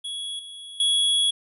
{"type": "tone with level steps", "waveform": "square", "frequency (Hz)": 3351, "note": "G#7", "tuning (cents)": 15, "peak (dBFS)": [-30, -38, -19], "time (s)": [0.04, 1.31], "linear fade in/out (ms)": 10, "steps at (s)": [0.39, 0.8], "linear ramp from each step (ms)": 2, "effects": ["resampled to 32000 Hz"]}